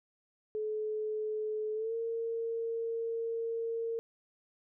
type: tone with pitch glide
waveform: sine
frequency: 429.8 to 458 Hz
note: A4 to A#4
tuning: -41 to -31 cents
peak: -32 dBFS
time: 0.55-3.99 s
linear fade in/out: 0 ms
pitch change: +110 cents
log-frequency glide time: 1.74-1.94 s
effects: none